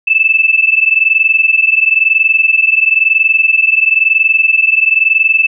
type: tone pair together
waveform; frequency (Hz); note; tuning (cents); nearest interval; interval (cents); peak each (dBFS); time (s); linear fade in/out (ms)
sine; 2621 / 2642; E7 / E7; -11 / +3; unison; 14; -10; 0.07-5.47; 10
effects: none